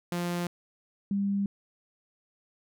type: tone pair in turn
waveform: sawtooth / sine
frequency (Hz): 174.61 / 199.4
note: F3 / G3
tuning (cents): 0 / +30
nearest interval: major second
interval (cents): 230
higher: second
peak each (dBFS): -25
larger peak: neither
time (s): 0.12-0.47 / 1.11-1.46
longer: neither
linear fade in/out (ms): 2
effects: none